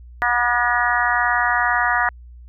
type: harmonic tone with a mistuned harmonic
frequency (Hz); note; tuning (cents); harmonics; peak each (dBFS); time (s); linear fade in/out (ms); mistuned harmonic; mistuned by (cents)
242.1; B3; -34; 3 / 4 / 5 / 6 / 7 / 8; -23 / -23 / -23 / -23 / -23 / -23; 0.22-2.09; 0; 8; -28
effects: added 60 Hz sine -38 dBFS peak until 2.48 s